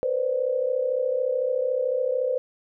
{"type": "tone cluster", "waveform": "sine", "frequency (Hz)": [482.2, 516, 580], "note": ["B4", "C5", "D5"], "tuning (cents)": [-41, -24, -22], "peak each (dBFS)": [-30, -23, -30], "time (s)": [0.03, 2.38], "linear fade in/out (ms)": 0, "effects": []}